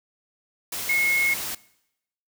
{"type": "tone in noise", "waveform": "sine", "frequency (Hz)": 2169, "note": "C#7", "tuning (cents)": -38, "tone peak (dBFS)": -19, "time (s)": [0.89, 1.34], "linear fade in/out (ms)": 5, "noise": "white", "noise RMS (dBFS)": -31, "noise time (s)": [0.72, 1.55], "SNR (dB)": 9, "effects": ["noise-tail reverb RT60 0.8 s tail -20 dB re dry"]}